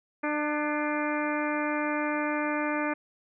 harmonic tone with a mistuned harmonic, 298.9 Hz, D4, 31 cents sharp, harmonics 1 / 2 / 3 / 4 / 5 / 6 / 7 / 8, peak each -30 / -33 / -35 / -36 / -37 / -38 / -38 / -39 dBFS, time 0.23-2.94 s, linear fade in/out 10 ms, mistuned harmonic 6, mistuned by -51 cents, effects none

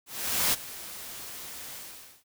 white noise with ADSR envelope, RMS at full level -24 dBFS, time 0.06-2.24 s, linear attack 470 ms, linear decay 22 ms, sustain -17 dB, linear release 500 ms, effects none

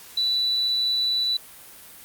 sine tone, 3964 Hz, B7, 6 cents sharp, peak -20 dBFS, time 0.17-1.37 s, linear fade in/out 5 ms, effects white hiss -45 dBFS RMS until 2.04 s + Opus 48 kbps

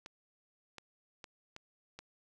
clicks, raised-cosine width 0.2 ms, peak -29 dBFS, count 5, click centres 0.061 / 0.783 / 1.242 / 1.564 / 1.99 s, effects none

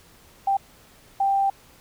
sine tone bursts at uneven times, 787 Hz, G5, 7 cents sharp, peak -18 dBFS, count 2, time 0.47-0.57 / 1.2-1.5 s, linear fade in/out 5 ms, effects pink hiss -53 dBFS RMS until 1.8 s

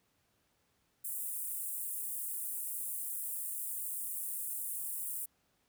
pink high-pass noise, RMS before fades -39 dBFS, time 1.04-5.26 s, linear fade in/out 10 ms, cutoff 8700 Hz, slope 48 dB/octave, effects pink hiss -75 dBFS RMS until 5.68 s + high-pass 60 Hz 12 dB/octave

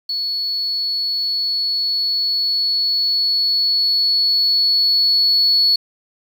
sine tone with level ramp, 4400 Hz, C#8, 14 cents flat, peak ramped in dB -19 to -10 dBFS, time 0.09-5.76 s, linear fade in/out 5 ms, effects tanh soft clip ceiling -7 dBFS + 7-bit

